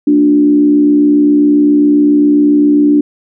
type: tone with frequency modulation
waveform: sine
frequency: 293.7 Hz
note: D4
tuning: in tune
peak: -5 dBFS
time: 0.07-3.01 s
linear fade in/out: 5 ms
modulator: 67.4 Hz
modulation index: 0.49
effects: none